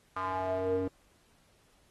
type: tone with band-pass filter sweep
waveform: square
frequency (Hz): 93.7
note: F#2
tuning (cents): +22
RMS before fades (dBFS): -32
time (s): 0.16-0.88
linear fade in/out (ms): 5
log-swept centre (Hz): 1200 to 360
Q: 5.4
effects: pink hiss -67 dBFS RMS until 1.9 s + AAC 32 kbps